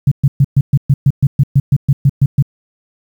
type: tone bursts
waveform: sine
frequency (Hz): 138.1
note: C#3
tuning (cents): -6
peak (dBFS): -5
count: 15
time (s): 0.07-2.425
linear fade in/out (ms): 5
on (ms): 45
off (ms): 120
effects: 7-bit